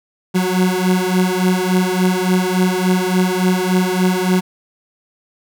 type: beating tone pair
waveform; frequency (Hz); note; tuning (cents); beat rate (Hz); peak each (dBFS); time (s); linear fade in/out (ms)
30% pulse; 182.1 / 185.6; F#3 / F#3; -27 / +6; 3.5; -14; 0.34-4.41; 20
effects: none